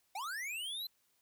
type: linear sweep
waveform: square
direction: up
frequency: 723 to 4121 Hz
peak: -39 dBFS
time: 0.15-0.87 s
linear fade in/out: 5 ms
effects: white hiss -75 dBFS RMS until 1.21 s